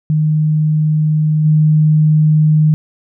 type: tone with level steps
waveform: sine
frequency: 154 Hz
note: D#3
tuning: 17 cents flat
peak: -10 / -7 dBFS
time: 0.1-2.74 s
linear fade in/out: 0 ms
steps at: 1.44 s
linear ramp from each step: 20 ms
effects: none